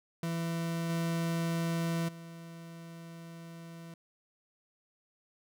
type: tone with level steps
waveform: 40% pulse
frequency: 166.8 Hz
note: E3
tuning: 21 cents sharp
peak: -31 / -29 / -44 dBFS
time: 0.23-3.94 s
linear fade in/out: 2 ms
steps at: 0.89 / 2.08 s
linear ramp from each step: 10 ms
effects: none